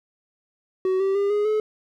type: tone with pitch steps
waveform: triangle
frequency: 375.3 / 388.1 / 401.3 / 415 / 429.1 Hz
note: F#4 / G4 / G4 / G#4 / A4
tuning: +25 / -17 / +41 / -1 / -43 cents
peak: -17 dBFS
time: 0.85-1.6 s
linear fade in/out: 2 ms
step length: 150 ms
effects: none